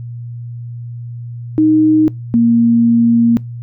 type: tone pair in turn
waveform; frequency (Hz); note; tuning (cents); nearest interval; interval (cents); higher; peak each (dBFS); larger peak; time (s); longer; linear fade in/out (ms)
sine; 311.1 / 233.1; D#4 / A#3; 0 / 0; perfect fourth; 500; first; -7; neither; 1.58-2.08 / 2.34-3.37; second; 0
effects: noise-tail reverb RT60 0.2 s tail -22 dB re dry + added 119 Hz sine -24 dBFS peak until 3.62 s